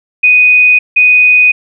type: tone pair in turn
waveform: sine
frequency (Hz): 2489 / 2489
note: D#7 / D#7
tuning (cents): 0 / 0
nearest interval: unison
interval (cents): 0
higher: neither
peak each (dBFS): -3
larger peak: neither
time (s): 0.23-0.79 / 0.96-1.52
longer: neither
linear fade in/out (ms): 10
effects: none